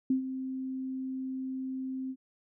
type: tone with ADSR envelope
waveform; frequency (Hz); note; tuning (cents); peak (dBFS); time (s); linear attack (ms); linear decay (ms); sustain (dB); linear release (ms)
sine; 261.8; C4; +1; -22; 0.1-2.16; 4; 110; -11; 57
effects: none